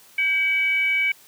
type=tone with frequency modulation; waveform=sine; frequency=2278 Hz; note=C#7; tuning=47 cents sharp; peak=-18 dBFS; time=0.18-1.12 s; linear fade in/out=5 ms; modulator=692 Hz; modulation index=0.38; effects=white hiss -51 dBFS RMS until 1.27 s + high-pass 100 Hz 12 dB/octave